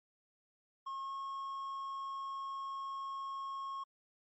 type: tone with pitch glide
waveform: triangle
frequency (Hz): 1081 to 1088.5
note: C#6 to C#6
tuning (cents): -44 to -32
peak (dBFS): -37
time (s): 0.86-3.84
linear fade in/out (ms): 10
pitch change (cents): +12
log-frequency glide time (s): 1.02-1.12
effects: MP3 32 kbps